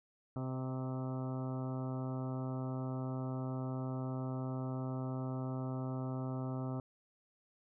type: harmonic tone with a mistuned harmonic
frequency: 130 Hz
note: C3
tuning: 11 cents flat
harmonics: 1 / 2 / 3 / 4 / 5 / 6 / 7 / 8 / 9 / 10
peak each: -38 / -41 / -49 / -51 / -49 / -53 / -55 / -58 / -55 / -55 dBFS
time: 0.36-6.8 s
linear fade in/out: 2 ms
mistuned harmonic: 5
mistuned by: -19 cents
effects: none